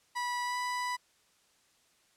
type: tone with pitch glide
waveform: 30% pulse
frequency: 978 to 988.8 Hz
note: B5 to B5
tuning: -17 to +2 cents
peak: -29 dBFS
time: 0.15-0.97 s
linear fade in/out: 20 ms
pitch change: +19 cents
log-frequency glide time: 0.43-0.57 s
effects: white hiss -68 dBFS RMS until 2.16 s + low-pass 9000 Hz 12 dB/octave